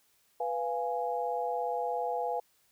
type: chord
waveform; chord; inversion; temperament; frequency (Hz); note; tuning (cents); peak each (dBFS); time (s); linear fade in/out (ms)
sine; F diminished; second; equal with one note detuned; 493.9 / 693.6 / 830.6; Cb5 / F5 / Ab5; 0 / -12 / 0; -34; 0.4-2.4; 5
effects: white hiss -69 dBFS RMS until 2.71 s